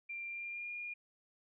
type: tone with pitch glide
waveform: sine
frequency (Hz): 2375 to 2422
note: D7 to D#7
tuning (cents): +19 to -47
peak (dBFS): -40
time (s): 0.09-0.94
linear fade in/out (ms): 10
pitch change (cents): +34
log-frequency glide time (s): 0.27-0.72
effects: none